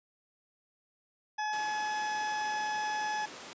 harmonic tone, 850 Hz, G#5, 40 cents sharp, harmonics 1 / 2 / 3 / 4 / 6 / 7, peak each -32 / -37 / -47 / -48 / -47 / -49 dBFS, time 1.38-3.26 s, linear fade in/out 10 ms
pink noise, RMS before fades -44 dBFS, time 1.53-3.53 s, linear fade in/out 0 ms
effects high-pass 300 Hz 12 dB/octave + resampled to 16000 Hz

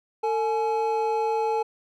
triangle tone pair together, 450.5 / 848 Hz, A4 / G#5, +41 / +36 cents, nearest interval major seventh, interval 1095 cents, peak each -23 dBFS, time 0.23-1.63 s, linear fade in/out 10 ms, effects none

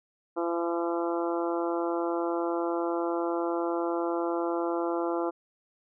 harmonic tone, 170 Hz, F3, 46 cents flat, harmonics 2 / 3 / 4 / 5 / 6 / 7 / 8, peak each -29 / -33 / -35 / -37 / -39 / -40 / -41 dBFS, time 0.36-5.31 s, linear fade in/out 20 ms, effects none

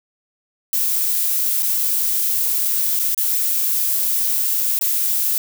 violet noise with dropouts, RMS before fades -19 dBFS, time 0.73-5.38 s, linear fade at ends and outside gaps 1 ms, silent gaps 1.624-1.628 / 2.991-2.996 / 3.146-3.177 / 4.79-4.811 s, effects none

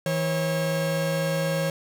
45% pulse tone pair together, 161.94 / 545 Hz, E3 / C#5, -30 / -29 cents, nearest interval octave + major sixth, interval 2101 cents, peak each -26 dBFS, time 0.06-1.7 s, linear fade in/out 2 ms, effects none

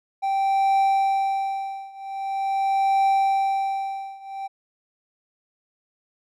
triangle tone with tremolo, 781 Hz, G5, 7 cents flat, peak -14 dBFS, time 0.22-4.48 s, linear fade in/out 20 ms, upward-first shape triangle, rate 0.44 Hz, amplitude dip 95%, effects none

